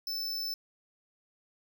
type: tone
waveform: square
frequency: 5280 Hz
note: E8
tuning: 2 cents sharp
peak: -33 dBFS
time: 0.07-0.54 s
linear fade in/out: 2 ms
effects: none